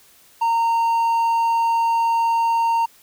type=tone; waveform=triangle; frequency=921 Hz; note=A#5; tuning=21 cents flat; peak=-14 dBFS; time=0.41-2.86 s; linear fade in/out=10 ms; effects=white hiss -52 dBFS RMS until 3.02 s